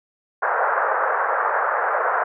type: band-pass noise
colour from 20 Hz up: white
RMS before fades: -21 dBFS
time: 0.42-2.24 s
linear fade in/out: 10 ms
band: 470 to 1600 Hz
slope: 48 dB/octave
effects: none